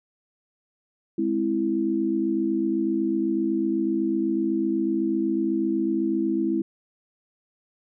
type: chord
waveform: sine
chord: Ab augmented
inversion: none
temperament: equal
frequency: 207.7 / 261.6 / 329.6 Hz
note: Ab3 / C4 / E4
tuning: 0 / 0 / 0 cents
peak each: -28 / -28 / -23 dBFS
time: 1.18-6.62 s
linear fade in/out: 5 ms
effects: none